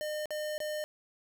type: tone with dropouts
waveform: square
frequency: 607 Hz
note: D#5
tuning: 43 cents flat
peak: -34 dBFS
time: 0.01-0.84 s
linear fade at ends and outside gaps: 0 ms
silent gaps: 0.257-0.306 / 0.58-0.603 s
effects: none